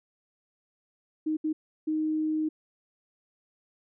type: tone bursts at uneven times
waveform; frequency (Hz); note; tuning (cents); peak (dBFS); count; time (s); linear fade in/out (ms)
sine; 311.1; D#4; 0; -25; 3; 1.26-1.37 / 1.44-1.53 / 1.87-2.49; 10
effects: none